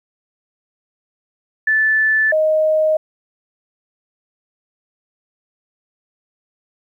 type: tone pair in turn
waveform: sine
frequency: 1750 / 623.9 Hz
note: A6 / D#5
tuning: -10 / +5 cents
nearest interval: octave + tritone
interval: 1785 cents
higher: first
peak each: -12 dBFS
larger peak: neither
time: 1.67-2.32 / 2.32-2.97 s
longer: neither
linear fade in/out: 5 ms
effects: 9-bit